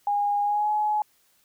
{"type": "tone with pitch glide", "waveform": "sine", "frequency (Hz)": [818, 845.4], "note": ["G#5", "G#5"], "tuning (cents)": [-26, 31], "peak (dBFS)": -21, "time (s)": [0.07, 1.02], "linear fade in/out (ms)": 2, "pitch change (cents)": 57, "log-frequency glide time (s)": [0.43, 0.7], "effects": ["white hiss -64 dBFS RMS until 1.44 s"]}